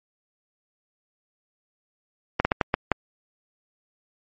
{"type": "slowing click train", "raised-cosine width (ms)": 0.5, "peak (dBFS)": -4, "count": 6, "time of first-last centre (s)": [2.4, 2.917], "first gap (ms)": 50, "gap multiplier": 1.37, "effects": ["MP3 32 kbps"]}